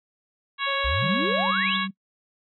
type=harmonic tone; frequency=554.4 Hz; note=C#5; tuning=in tune; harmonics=2 / 3 / 4 / 5 / 6 / 7; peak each=-28 / -30 / -31 / -32 / -33 / -33 dBFS; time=0.58-1.88 s; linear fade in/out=50 ms
type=tone with vibrato; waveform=triangle; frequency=550 Hz; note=C#5; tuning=14 cents flat; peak=-28 dBFS; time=0.66-1.52 s; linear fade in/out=20 ms; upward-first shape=square; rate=7.9 Hz; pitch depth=12 cents each way
type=exponential sweep; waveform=sine; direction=up; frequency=55.5 to 3709 Hz; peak=-25 dBFS; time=0.84-1.77 s; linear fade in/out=10 ms
type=tone with tremolo; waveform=sine; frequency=193.1 Hz; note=G3; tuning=26 cents flat; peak=-28 dBFS; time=1.02-1.91 s; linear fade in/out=10 ms; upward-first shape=triangle; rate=11 Hz; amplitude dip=35%
effects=noise-tail reverb RT60 0.1 s tail -22 dB re dry